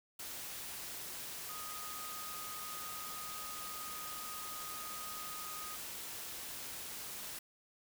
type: tone in noise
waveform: sine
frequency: 1244.5 Hz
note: D#6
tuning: in tune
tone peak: -47 dBFS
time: 1.49-5.76 s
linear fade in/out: 5 ms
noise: white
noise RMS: -45 dBFS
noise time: 0.19-7.39 s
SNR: -5 dB
effects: none